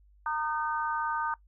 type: harmonic tone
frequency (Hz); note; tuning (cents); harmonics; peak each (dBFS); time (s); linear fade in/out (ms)
306.1; D#4; -28; 3 / 4 / 5; -31 / -33 / -35; 0.26-1.34; 2
effects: noise-tail reverb RT60 0.1 s tail -20 dB re dry + added 50 Hz sine -57 dBFS peak until 1.47 s